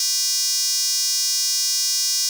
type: tone with high-pass filter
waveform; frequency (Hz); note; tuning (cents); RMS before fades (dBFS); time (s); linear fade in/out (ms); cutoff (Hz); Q
square; 220; A3; 0; -21; 0-2.29; 2; 5500; 4.2
effects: none